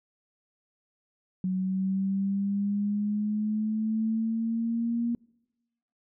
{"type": "linear sweep", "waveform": "sine", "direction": "up", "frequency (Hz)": [185, 236.7], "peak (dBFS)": -25, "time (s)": [1.44, 5.15], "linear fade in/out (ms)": 2, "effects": ["noise-tail reverb RT60 1.0 s tail -26 dB re dry"]}